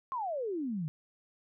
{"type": "exponential sweep", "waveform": "sine", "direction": "down", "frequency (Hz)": [1098, 146.83], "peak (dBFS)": -32, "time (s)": [0.12, 0.88], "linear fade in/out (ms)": 0, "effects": []}